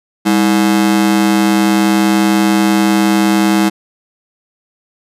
45% pulse ring-modulated tone, 261.6 Hz, C4, in tune, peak -6 dBFS, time 0.25-3.7 s, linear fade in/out 20 ms, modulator 60.3 Hz, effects resampled to 32000 Hz

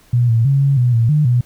sine tone with pitch steps, 121.1 / 114.3 / 138 / 138.9 / 123.1 / 115.3 / 150.7 / 122.5 Hz, B2 / A#2 / C#3 / C#3 / B2 / A#2 / D3 / B2, -34 / -34 / -7 / +4 / -5 / -19 / +45 / -14 cents, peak -10 dBFS, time 0.13-1.41 s, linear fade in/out 5 ms, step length 160 ms, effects pink hiss -50 dBFS RMS until 1.45 s

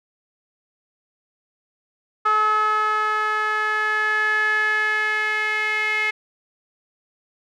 sawtooth tone with band-pass filter sweep, 428.3 Hz, A4, 47 cents flat, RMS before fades -21 dBFS, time 2.25-6.11 s, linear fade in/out 10 ms, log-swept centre 1300 to 2100 Hz, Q 6.3, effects none

